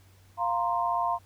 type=chord; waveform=sine; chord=F suspended fourth; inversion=none; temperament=just; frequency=698.5 / 931.3 / 1047.7 Hz; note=F5 / Bb5 / C6; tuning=0 / -2 / +2 cents; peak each=-29 dBFS; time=0.37-1.19 s; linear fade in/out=50 ms; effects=added 95 Hz sine -55 dBFS peak until 1.25 s + pink hiss -62 dBFS RMS until 1.25 s